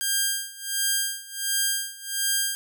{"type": "tone with tremolo", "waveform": "5% pulse", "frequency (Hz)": 1600, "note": "G6", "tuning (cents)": 35, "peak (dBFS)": -10, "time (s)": [0.01, 2.55], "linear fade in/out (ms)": 0, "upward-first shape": "sine", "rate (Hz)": 1.4, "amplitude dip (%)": 90, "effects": []}